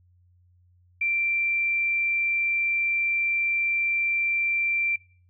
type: tone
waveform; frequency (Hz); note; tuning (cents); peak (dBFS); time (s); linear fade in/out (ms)
sine; 2355; D7; +4; -22; 1.01-4.96; 5
effects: noise-tail reverb RT60 0.5 s tail -23 dB re dry + added 89 Hz sine -57 dBFS peak until 5.29 s